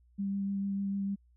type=tone with vibrato; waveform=sine; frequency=197.8 Hz; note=G3; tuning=16 cents sharp; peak=-30 dBFS; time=0.18-1.16 s; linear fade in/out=20 ms; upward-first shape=sine; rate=6.7 Hz; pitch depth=11 cents each way; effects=added 60 Hz sine -61 dBFS peak until 1.36 s